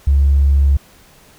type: tone with tanh clipping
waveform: triangle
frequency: 69.7 Hz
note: C#2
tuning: 10 cents sharp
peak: -8 dBFS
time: 0.07-0.77 s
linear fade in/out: 5 ms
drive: 2 dB
effects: pink hiss -47 dBFS RMS until 1.38 s